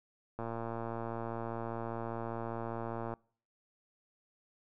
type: click train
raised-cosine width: 1 ms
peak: -25 dBFS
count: 317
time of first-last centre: 0.39-3.138 s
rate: 115 Hz
effects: noise-tail reverb RT60 0.5 s tail -25 dB re dry